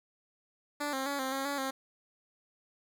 10% pulse tone with pitch steps, 291.9 / 266.2 / 282.2 / 263.5 / 270.6 / 283 / 266.8 Hz, D4 / C4 / C#4 / C4 / C#4 / C#4 / C4, -10 / +30 / +31 / +12 / -42 / +36 / +34 cents, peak -24 dBFS, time 0.8-1.71 s, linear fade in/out 10 ms, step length 130 ms, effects none

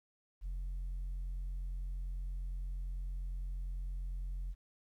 sine tone, 44.38 Hz, F1, 29 cents sharp, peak -34 dBFS, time 0.41-4.55 s, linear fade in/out 50 ms, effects tanh soft clip ceiling -36 dBFS + 12-bit

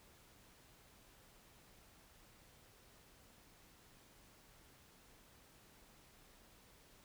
silence, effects pink hiss -65 dBFS RMS until 7.04 s

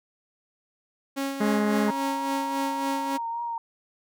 sawtooth tone with tremolo, 274.3 Hz, C#4, 18 cents flat, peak -22 dBFS, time 1.16-3.18 s, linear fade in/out 20 ms, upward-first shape sine, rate 3.6 Hz, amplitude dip 50%
harmonic tone, 209.6 Hz, G#3, 16 cents sharp, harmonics 1 / 2 / 3 / 4 / 5 / 6 / 7 / 8 / 9 / 10, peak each -23 / -29 / -33 / -35 / -37 / -39 / -40 / -41 / -42 / -43 dBFS, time 1.4-1.91 s, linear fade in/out 10 ms
sine tone with vibrato, 932.3 Hz, A#5, in tune, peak -28 dBFS, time 1.88-3.58 s, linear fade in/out 2 ms, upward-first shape triangle, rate 3.4 Hz, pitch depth 28 cents each way
effects none

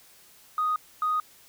sine tone pair in turn, 1244.5 / 1244.5 Hz, D#6 / D#6, 0 / 0 cents, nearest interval unison, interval 0 cents, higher neither, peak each -22 dBFS, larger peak neither, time 0.58-0.76 / 1.02-1.2 s, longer neither, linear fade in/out 2 ms, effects tanh soft clip ceiling -18 dBFS + white hiss -55 dBFS RMS until 1.48 s

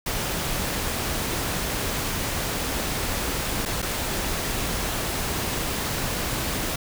pink noise with dropouts, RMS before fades -27 dBFS, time 0.06-6.76 s, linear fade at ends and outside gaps 5 ms, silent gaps 3.653-3.658 / 3.82-3.825 s, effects none

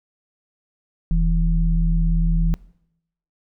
sine tone pair together, 41.2 / 164.81 Hz, E1 / E3, 0 / 0 cents, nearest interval 2 octaves, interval 2400 cents, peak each -16 / -21 dBFS, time 1.11-2.54 s, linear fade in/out 0 ms, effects noise-tail reverb RT60 0.8 s tail -22 dB re dry

